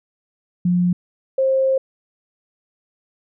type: tone pair in turn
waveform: sine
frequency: 177.7 / 531 Hz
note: F3 / C5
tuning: +30 / +25 cents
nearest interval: octave + perfect fifth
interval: 1895 cents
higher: second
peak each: -14 dBFS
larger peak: neither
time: 0.65-0.93 / 1.38-1.78 s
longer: second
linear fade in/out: 5 ms
effects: none